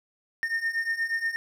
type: beating tone pair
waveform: triangle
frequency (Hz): 1820 / 1828.4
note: A#6 / A#6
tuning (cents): -42 / -34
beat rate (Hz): 8.4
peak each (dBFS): -29 / -26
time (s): 0.43-1.36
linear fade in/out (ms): 0
effects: none